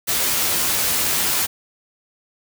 white noise with comb filter, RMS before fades -20 dBFS, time 0.07-1.47 s, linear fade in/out 20 ms, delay 12 ms, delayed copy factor +0.65, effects none

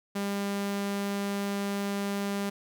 sawtooth tone, 200.3 Hz, G3, 38 cents sharp, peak -25 dBFS, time 0.15-2.5 s, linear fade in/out 10 ms, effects none

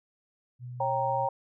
sine tone, 123.47 Hz, B2, in tune, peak -37 dBFS, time 0.59-1.29 s, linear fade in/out 50 ms
sine chord, G diminished, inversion second, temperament equal with one note detuned, 546.7 / 784 / 932.3 Hz, Db5 / G5 / Bb5, -24 / 0 / 0 cents, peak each -31 / -30 / -29 dBFS, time 0.8-1.29 s, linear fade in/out 5 ms
effects none

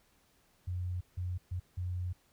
sine tone bursts at uneven times, 90.1 Hz, F#2, 45 cents flat, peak -33 dBFS, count 4, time 0.67-1.01 / 1.17-1.38 / 1.51-1.6 / 1.77-2.13 s, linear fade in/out 10 ms, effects pink hiss -69 dBFS RMS until 2.32 s

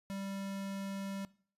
square tone, 196 Hz, G3, in tune, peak -39 dBFS, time 0.1-1.25 s, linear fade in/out 0 ms, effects noise-tail reverb RT60 0.5 s tail -21 dB re dry + resampled to 32000 Hz

